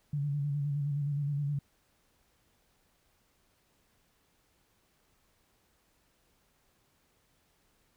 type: tone with vibrato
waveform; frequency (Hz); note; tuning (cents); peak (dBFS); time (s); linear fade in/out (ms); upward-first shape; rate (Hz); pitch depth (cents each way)
sine; 143.8; D3; -36; -29; 0.13-1.59; 5; square; 9.6; 38
effects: pink hiss -71 dBFS RMS until 7.96 s